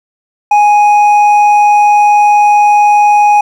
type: tone with hard clipping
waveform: triangle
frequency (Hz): 830.6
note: G#5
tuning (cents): 0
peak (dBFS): -5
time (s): 0.51-3.41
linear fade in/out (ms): 5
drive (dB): 8
effects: none